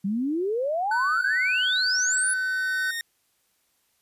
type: exponential sweep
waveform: sine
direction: up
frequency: 187.3 to 10548 Hz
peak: -23 dBFS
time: 0.04-2.34 s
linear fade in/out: 10 ms
type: tone with pitch glide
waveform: triangle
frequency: 1500 to 1513.9 Hz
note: F#6 to F#6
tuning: +23 to +39 cents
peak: -22 dBFS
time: 0.91-2.91 s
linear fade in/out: 5 ms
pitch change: +16 cents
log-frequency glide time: 2.03-2.28 s
type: tone with exponential growth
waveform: sawtooth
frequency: 1846 Hz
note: A#6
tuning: 17 cents flat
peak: -24 dBFS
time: 1.53-3.01 s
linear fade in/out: 1 ms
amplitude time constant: 320 ms
effects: white hiss -69 dBFS RMS until 4.01 s + resampled to 32000 Hz